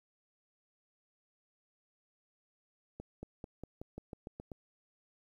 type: accelerating click train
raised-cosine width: 2 ms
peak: -30 dBFS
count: 10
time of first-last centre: 3-4.518 s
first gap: 230 ms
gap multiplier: 0.92
effects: 11-bit